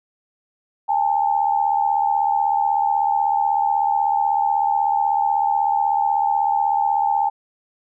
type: tone pair together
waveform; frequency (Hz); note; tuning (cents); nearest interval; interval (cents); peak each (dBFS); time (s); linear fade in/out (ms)
sine; 810 / 886.2; G#5 / A5; -43 / +12; major second; 155; -18 / -20; 0.88-7.3; 20
effects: none